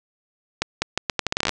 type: accelerating click train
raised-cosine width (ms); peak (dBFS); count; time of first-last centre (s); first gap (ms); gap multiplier
0.2; -3; 14; 0.62-1.493; 200; 0.78
effects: resampled to 24000 Hz + 7-bit